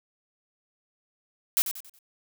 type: noise with echo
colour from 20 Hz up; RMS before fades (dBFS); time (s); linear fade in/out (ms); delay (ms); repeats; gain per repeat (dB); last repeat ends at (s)
blue; -22; 1.57-1.62; 0; 92; 4; -9; 1.988
effects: none